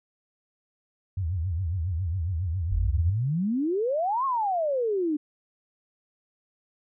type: tone with vibrato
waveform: sine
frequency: 87.31 Hz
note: F2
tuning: in tune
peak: -25 dBFS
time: 1.17-3.1 s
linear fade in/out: 5 ms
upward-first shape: triangle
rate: 7.3 Hz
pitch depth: 230 cents each way
type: exponential two-way sweep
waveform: sine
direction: up then down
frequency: 41.2 to 1108.7 to 288.7 Hz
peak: -23 dBFS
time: 2.71-5.17 s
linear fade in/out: 10 ms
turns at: 4.25 s
effects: none